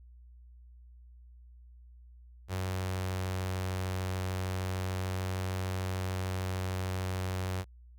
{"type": "tone with notch filter", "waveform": "sawtooth", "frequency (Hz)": 93.3, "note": "F#2", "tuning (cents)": 15, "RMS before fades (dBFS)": -34, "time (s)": [2.48, 7.65], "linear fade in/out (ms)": 50, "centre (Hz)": 240, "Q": 1.5, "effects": ["added 60 Hz sine -51 dBFS peak until 7.98 s"]}